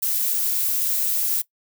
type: noise with amplitude modulation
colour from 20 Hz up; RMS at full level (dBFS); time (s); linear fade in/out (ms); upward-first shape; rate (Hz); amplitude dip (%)
violet; -20; 0.02-1.42; 10; sine; 276; 50
effects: noise-tail reverb RT60 0.1 s tail -19 dB re dry